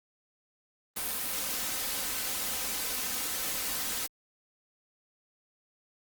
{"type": "noise with comb filter", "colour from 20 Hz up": "white", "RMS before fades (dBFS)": -33, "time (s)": [0.96, 4.07], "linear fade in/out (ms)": 10, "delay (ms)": 3.9, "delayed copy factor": 0.55, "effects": ["Opus 32 kbps"]}